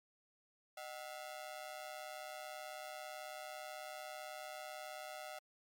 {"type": "ring-modulated tone", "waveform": "sawtooth", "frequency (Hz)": 684, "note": "F5", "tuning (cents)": -36, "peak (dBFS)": -39, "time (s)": [0.77, 5.39], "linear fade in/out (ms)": 5, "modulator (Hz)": 69.1, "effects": ["MP3 96 kbps"]}